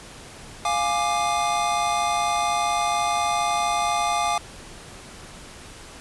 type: chord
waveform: square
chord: D diminished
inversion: first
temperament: equal with one note detuned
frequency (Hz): 698.5 / 830.6 / 1185.6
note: F5 / Ab5 / D6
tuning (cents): 0 / 0 / +16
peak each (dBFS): -26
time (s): 0.65-4.38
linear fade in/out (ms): 2
effects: pink hiss -42 dBFS RMS until 6 s + resampled to 24000 Hz